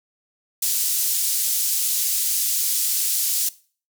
white band-pass noise, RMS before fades -22 dBFS, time 0.62-3.49 s, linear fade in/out 5 ms, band 5400 to 16000 Hz, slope 12 dB/octave, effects noise-tail reverb RT60 0.4 s tail -19 dB re dry

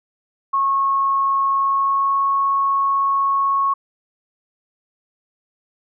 sine tone with pitch glide, 1094 to 1101 Hz, C#6 to C#6, -23 to -12 cents, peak -15 dBFS, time 0.53-3.74 s, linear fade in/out 10 ms, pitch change +11 cents, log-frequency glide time 1.52-2.24 s, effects none

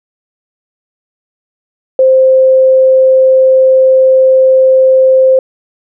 sine tone, 523.3 Hz, C5, in tune, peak -3 dBFS, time 1.99-5.39 s, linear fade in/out 2 ms, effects none

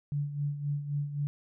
sine tone with tremolo, 144.6 Hz, D3, 27 cents flat, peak -27 dBFS, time 0.12-1.27 s, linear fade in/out 0 ms, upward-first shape sine, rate 3.8 Hz, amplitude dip 65%, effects none

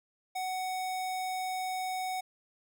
square tone, 745 Hz, F#5, 12 cents sharp, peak -33 dBFS, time 0.35-2.21 s, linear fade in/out 10 ms, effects none

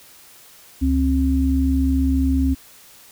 sine tone pair together, 70.14 / 265.9 Hz, C#2 / C4, +21 / +28 cents, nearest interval octave + major seventh, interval 2307 cents, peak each -18 dBFS, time 0.81-2.55 s, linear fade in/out 20 ms, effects white hiss -47 dBFS RMS until 3.11 s

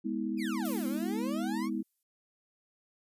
sine chord, E major, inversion first, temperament equal with one note detuned, 207.7 / 246.9 / 321.7 Hz, G#3 / B3 / E4, 0 / 0 / -42 cents, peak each -35 dBFS, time 0.04-1.83 s, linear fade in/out 20 ms
30% pulse exponential two-way sweep, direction down then up, 2614 to 255.1 to 1161 Hz, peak -36 dBFS, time 0.37-1.7 s, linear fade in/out 50 ms, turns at 0.87 s
violet noise with exponential decay, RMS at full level -38 dBFS, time 0.65-2.03 s, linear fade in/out 1 ms, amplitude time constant 300 ms
effects resampled to 32000 Hz

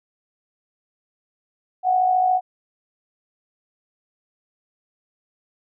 sine tone with amplitude modulation, 738 Hz, F#5, 5 cents flat, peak -13 dBFS, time 1.83-2.41 s, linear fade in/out 50 ms, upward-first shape sine, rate 54 Hz, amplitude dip 50%, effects none

